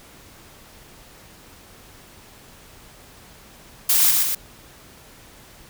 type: noise with echo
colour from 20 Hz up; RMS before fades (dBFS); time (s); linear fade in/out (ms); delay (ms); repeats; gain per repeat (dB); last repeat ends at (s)
blue; -17; 3.89-4.11; 5; 120; 2; -3; 4.35
effects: pink hiss -47 dBFS RMS until 5.69 s